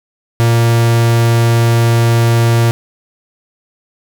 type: tone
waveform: 45% pulse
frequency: 116.54 Hz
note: A#2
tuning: in tune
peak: -8 dBFS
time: 0.4-2.71 s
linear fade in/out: 0 ms
effects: none